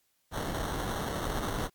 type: noise with sample-and-hold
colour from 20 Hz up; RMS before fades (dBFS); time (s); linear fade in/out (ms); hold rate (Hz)
pink; -33; 0.31-1.7; 50; 2450
effects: white hiss -73 dBFS RMS until 1.74 s + MP3 96 kbps